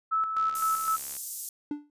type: tone with tremolo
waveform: sine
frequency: 1307 Hz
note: E6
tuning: 15 cents flat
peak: -23 dBFS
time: 0.11-0.97 s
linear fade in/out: 20 ms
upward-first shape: square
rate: 3.9 Hz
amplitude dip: 50%
type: click train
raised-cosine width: 0.2 ms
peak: -29 dBFS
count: 57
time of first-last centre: 0.37-1.167 s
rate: 70.3 Hz
type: high-pass noise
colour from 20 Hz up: pink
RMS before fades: -36 dBFS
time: 0.55-1.49 s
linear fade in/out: 2 ms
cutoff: 6800 Hz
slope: 24 dB/octave
type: tone with exponential decay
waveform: triangle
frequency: 293.7 Hz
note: D4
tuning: in tune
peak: -24 dBFS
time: 1.71-1.9 s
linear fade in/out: 2 ms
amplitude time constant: 40 ms
effects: resampled to 32000 Hz